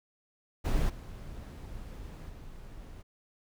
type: noise with level steps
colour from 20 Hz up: brown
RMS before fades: -28 / -43 / -46 dBFS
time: 0.64-3.03 s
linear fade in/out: 20 ms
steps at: 0.89 / 2.29 s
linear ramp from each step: 10 ms
effects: none